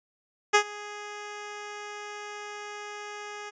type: tone with ADSR envelope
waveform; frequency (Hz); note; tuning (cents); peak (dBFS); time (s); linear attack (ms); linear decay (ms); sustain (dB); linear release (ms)
10% pulse; 415.3; G#4; 0; -7; 0.53-3.51; 19; 81; -22; 25
effects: resampled to 16000 Hz